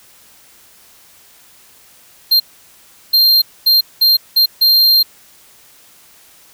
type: tone bursts at uneven times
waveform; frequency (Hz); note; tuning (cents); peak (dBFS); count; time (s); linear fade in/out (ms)
square; 4186; C8; 0; -8; 6; 2.31-2.4 / 3.13-3.42 / 3.66-3.81 / 4.01-4.17 / 4.36-4.46 / 4.61-5.03; 10
effects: white hiss -46 dBFS RMS until 6.53 s